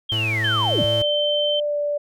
sine linear sweep, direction down, 3270 to 41.2 Hz, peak -21 dBFS, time 0.09-0.85 s, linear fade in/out 10 ms
45% pulse tone with vibrato, 110 Hz, A2, in tune, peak -24 dBFS, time 0.12-1.02 s, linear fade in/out 0 ms, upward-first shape sine, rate 10 Hz, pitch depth 10 cents each way
sine tone, 3100 Hz, G7, 20 cents flat, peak -21 dBFS, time 0.44-1.6 s, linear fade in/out 5 ms
sine tone with pitch glide, 591 to 584.9 Hz, D5 to D5, +11 to -7 cents, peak -20 dBFS, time 0.78-1.98 s, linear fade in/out 10 ms, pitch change -18 cents, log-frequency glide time 1.62-1.77 s
effects none

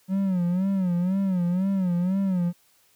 triangle tone with vibrato, 184.7 Hz, F#3, 3 cents flat, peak -19 dBFS, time 0.08-2.53 s, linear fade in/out 50 ms, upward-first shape sine, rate 2 Hz, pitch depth 110 cents each way, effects white hiss -62 dBFS RMS until 2.95 s + high-pass 60 Hz 12 dB/octave

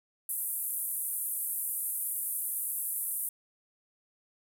white band-pass noise, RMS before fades -34 dBFS, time 0.29-3.29 s, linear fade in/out 2 ms, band 9300 to 14000 Hz, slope 48 dB/octave, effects none

